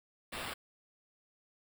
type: noise with sample-and-hold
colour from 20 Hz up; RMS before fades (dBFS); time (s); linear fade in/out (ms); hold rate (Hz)
violet; -41; 0.32-0.54; 10; 6300
effects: none